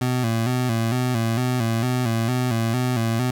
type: tone with vibrato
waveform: 25% pulse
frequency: 119.7 Hz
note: A#2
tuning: 46 cents sharp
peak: -16 dBFS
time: 0.01-3.31 s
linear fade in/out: 5 ms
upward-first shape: square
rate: 2.2 Hz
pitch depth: 87 cents each way
effects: none